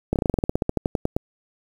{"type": "slowing click train", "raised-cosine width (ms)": 2, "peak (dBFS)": -7, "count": 18, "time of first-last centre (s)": [0.13, 1.165], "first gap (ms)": 28, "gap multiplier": 1.09, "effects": ["7-bit"]}